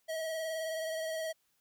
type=tone with vibrato; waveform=square; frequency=641 Hz; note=E5; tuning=49 cents flat; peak=-35 dBFS; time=0.08-1.33 s; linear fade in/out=20 ms; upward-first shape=sine; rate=19 Hz; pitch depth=27 cents each way; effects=white hiss -75 dBFS RMS until 1.6 s

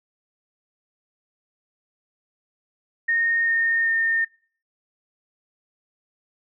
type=tone with pitch steps; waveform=sine; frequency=1845 / 1833.3 / 1821.7 Hz; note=A#6 / A#6 / A#6; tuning=-18 / -29 / -40 cents; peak=-18 dBFS; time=3.08-4.25 s; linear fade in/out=10 ms; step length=390 ms; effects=noise-tail reverb RT60 0.5 s tail -25 dB re dry

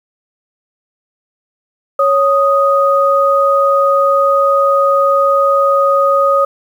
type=tone pair together; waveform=sine; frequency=554.4 / 1244.6 Hz; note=C#5 / D#6; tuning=0 / 0 cents; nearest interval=octave + major second; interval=1400 cents; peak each=-11 dBFS; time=1.99-6.45 s; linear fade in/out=5 ms; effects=7-bit

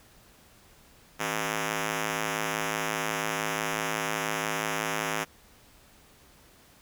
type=ring-modulated tone; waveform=5% pulse; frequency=215.4 Hz; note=A3; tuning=37 cents flat; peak=-14 dBFS; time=1.19-5.25 s; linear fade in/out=20 ms; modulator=52.4 Hz; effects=pink hiss -57 dBFS RMS until 6.81 s

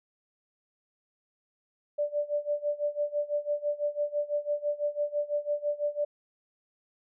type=tone with tremolo; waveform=sine; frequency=587.3 Hz; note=D5; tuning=in tune; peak=-24 dBFS; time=1.98-6.05 s; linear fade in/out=10 ms; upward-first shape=sine; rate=6 Hz; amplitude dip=90%; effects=none

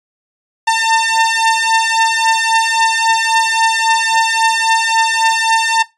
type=beating tone pair; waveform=sawtooth; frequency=899 / 902.7 Hz; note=A5 / A5; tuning=+37 / +44 cents; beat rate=3.7 Hz; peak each=-10 dBFS; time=0.67-5.83 s; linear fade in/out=10 ms; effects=noise-tail reverb RT60 0.2 s tail -18 dB re dry + resampled to 22050 Hz

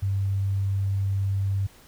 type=tone; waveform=sine; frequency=98 Hz; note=G2; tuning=in tune; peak=-22 dBFS; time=0.02-1.67 s; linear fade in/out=10 ms; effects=pink hiss -53 dBFS RMS until 1.87 s

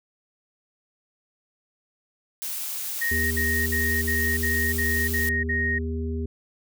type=noise; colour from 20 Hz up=blue; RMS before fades=-31 dBFS; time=2.42-5.29 s; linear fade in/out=0 ms
type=tone bursts; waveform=sine; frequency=1864.7 Hz; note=A#6; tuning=in tune; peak=-23 dBFS; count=8; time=3.01-5.788 s; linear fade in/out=10 ms; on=300 ms; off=54 ms
type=harmonic tone; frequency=80 Hz; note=D#2; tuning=49 cents sharp; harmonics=1 / 3 / 5; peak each=-27 / -32 / -34 dBFS; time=3.11-6.26 s; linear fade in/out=5 ms
effects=none

